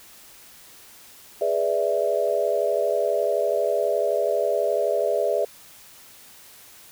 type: chord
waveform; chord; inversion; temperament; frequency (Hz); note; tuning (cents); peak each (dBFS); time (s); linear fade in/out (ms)
sine; E dominant seventh; first; equal; 415.3 / 493.9 / 587.3 / 659.3; G#4 / B4 / D5 / E5; 0 / 0 / 0 / 0; -26 / -27 / -24 / -25; 1.41-5.45; 5
effects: white hiss -48 dBFS RMS until 6.91 s